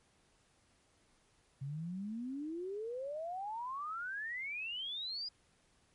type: exponential sweep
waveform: sine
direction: up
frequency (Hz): 132.4 to 4978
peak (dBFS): -38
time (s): 1.61-5.29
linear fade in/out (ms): 10
effects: pink hiss -71 dBFS RMS until 5.94 s + MP3 48 kbps